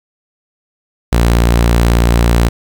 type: tone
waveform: sawtooth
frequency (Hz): 58.27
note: A#1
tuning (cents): 0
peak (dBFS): -4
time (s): 1.12-2.49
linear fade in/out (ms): 10
effects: 7-bit